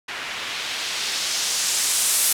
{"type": "noise with low-pass filter sweep", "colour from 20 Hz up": "blue", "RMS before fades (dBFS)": -24, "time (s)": [0.08, 2.33], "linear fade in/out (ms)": 5, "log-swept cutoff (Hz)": [2100, 11000], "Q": 1.1, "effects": []}